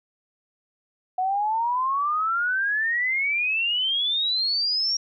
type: exponential sweep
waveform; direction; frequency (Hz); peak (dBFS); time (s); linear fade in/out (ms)
sine; up; 730 to 5640; -21; 1.18-4.97; 5
effects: none